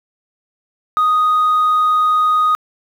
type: tone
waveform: sine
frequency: 1244.5 Hz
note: D#6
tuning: in tune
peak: -9 dBFS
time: 0.97-2.55 s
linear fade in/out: 0 ms
effects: tanh soft clip ceiling -9 dBFS + 7-bit